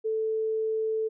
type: tone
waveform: sine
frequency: 440 Hz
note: A4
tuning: in tune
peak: -25 dBFS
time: 0.04-1.09 s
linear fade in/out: 20 ms
effects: none